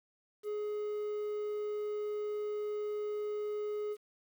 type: tone with quantisation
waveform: triangle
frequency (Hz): 419.4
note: G#4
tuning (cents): +17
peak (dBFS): -32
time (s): 0.43-3.97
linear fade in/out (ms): 50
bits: 10
effects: none